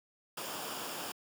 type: noise with comb filter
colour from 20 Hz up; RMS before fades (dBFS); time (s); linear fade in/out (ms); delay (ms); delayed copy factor
pink; -40; 0.37-1.12; 5; 0.49; -0.5
effects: high-pass 200 Hz 12 dB/octave